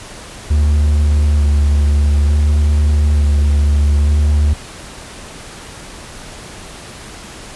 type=tone with vibrato; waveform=triangle; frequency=73.42 Hz; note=D2; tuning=in tune; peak=-7 dBFS; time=0.5-4.54 s; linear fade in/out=10 ms; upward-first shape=square; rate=0.56 Hz; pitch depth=19 cents each way; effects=pink hiss -33 dBFS RMS until 7.55 s + resampled to 24000 Hz